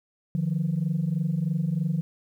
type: tone pair together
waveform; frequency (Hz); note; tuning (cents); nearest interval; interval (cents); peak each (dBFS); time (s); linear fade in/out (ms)
sine; 151.45 / 174.61; D#3 / F3; -46 / 0; major second; 246; -25; 0.35-2.01; 0
effects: tanh soft clip ceiling -18 dBFS + 10-bit